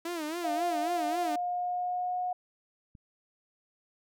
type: tone with vibrato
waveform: sawtooth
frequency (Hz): 324.7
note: E4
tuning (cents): -26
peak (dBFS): -29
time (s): 0.05-1.36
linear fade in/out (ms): 5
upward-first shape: sine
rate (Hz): 3.7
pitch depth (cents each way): 140
type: tone with pitch glide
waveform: sine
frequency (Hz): 698.5 to 725.2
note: F5 to F#5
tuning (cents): 0 to -35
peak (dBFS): -29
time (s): 0.44-2.33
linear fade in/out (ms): 5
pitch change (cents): +65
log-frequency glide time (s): 0.62-2.17
type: click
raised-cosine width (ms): 5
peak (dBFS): -39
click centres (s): 2.952
effects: none